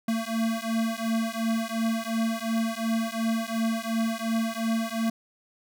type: beating tone pair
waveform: square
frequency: 224.5 / 227.3 Hz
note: A3 / A#3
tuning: +35 / -43 cents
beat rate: 2.8 Hz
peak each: -29 dBFS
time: 0.08-5.1 s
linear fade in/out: 5 ms
effects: none